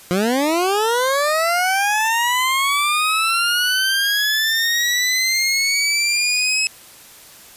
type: linear sweep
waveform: 20% pulse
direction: up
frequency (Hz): 172.3 to 2581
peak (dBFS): -11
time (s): 0.11-6.67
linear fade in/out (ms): 0
effects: white hiss -43 dBFS RMS until 7.56 s + resampled to 32000 Hz